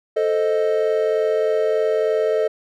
triangle chord, A diminished, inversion none, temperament equal, 440 / 523.3 / 622.3 Hz, A4 / C5 / Eb5, 0 / 0 / 0 cents, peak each -17 / -23 / -19 dBFS, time 0.16-2.48 s, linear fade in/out 10 ms, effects none

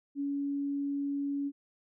sine tone, 282 Hz, C#4, 30 cents sharp, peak -30 dBFS, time 0.15-1.52 s, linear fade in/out 50 ms, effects none

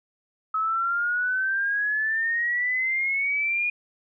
sine exponential sweep, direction up, 1282 to 2450 Hz, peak -22 dBFS, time 0.54-3.7 s, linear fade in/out 5 ms, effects none

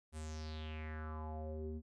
square tone with low-pass filter sweep, 78 Hz, D#2, 5 cents sharp, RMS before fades -44 dBFS, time 0.12-1.82 s, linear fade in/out 50 ms, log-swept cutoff 9600 to 280 Hz, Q 4.5, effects none

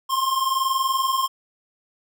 square tone pair together, 1047.2 / 1068 Hz, C6 / C6, +1 / +35 cents, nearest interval unison, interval 34 cents, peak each -26 / -22 dBFS, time 0.09-1.28 s, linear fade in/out 20 ms, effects none

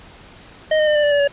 square tone with pitch steps, 622.3 / 612.7 / 603.2 / 593.9 / 584.7 / 575.6 / 566.7 Hz, D#5 / D#5 / D5 / D5 / D5 / D5 / C#5, 0 / -27 / +46 / +19 / -8 / -35 / +38 cents, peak -14 dBFS, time 0.71-1.277 s, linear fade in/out 5 ms, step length 81 ms, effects pink hiss -43 dBFS RMS until 1.32 s + resampled to 8000 Hz

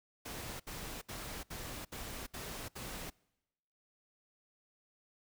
pink noise bursts, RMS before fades -44 dBFS, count 7, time 0.25-3.102 s, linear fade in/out 10 ms, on 350 ms, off 67 ms, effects noise-tail reverb RT60 1.0 s tail -26 dB re dry

